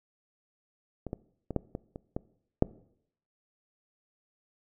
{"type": "clicks", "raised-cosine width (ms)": 2, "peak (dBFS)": [-23, -20, -21, -14, -21, -26, -19, -7], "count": 8, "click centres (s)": [1.067, 1.131, 1.507, 1.563, 1.751, 1.959, 2.165, 2.624], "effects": ["noise-tail reverb RT60 0.7 s tail -21 dB re dry"]}